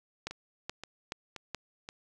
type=two click trains; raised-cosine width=0.2 ms; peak=-24 / -18 dBFS; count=4 / 4; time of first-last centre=0.31-1.889 / 0.27-1.547 s; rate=1.9 / 2.35 Hz; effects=none